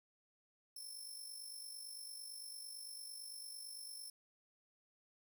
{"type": "tone with amplitude modulation", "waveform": "15% pulse", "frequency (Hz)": 5340, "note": "E8", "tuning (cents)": 22, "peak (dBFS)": -40, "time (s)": [0.76, 4.1], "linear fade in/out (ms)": 5, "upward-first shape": "sine", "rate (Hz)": 48.9, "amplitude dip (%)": 50, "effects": ["12-bit"]}